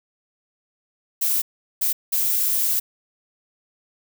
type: noise bursts at uneven times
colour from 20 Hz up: violet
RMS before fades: -21 dBFS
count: 3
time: 1.21-1.42 / 1.81-1.93 / 2.12-2.8 s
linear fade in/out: 10 ms
effects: none